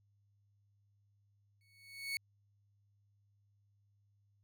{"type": "tone with exponential growth", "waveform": "30% pulse", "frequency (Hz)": 2217, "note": "C#7", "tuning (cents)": 0, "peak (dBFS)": -31, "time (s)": [1.61, 2.17], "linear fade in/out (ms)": 1, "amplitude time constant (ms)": 120, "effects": ["added 101 Hz sine -70 dBFS peak until 4.43 s"]}